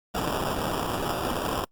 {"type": "noise with sample-and-hold", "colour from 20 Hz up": "white", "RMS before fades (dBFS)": -28, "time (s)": [0.14, 1.65], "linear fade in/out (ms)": 10, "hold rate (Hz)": 2100, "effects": ["noise-tail reverb RT60 0.1 s tail -23 dB re dry", "Opus 48 kbps"]}